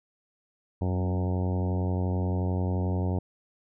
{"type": "harmonic tone with a mistuned harmonic", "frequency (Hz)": 91.4, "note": "F#2", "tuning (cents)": -21, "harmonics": [1, 2, 3, 4, 5, 6, 7, 8, 9, 10], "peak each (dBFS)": [-26, -32, -36, -38, -40, -42, -43, -44, -45, -46], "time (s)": [0.81, 3.19], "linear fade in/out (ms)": 5, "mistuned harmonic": 2, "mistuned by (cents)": 16, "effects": []}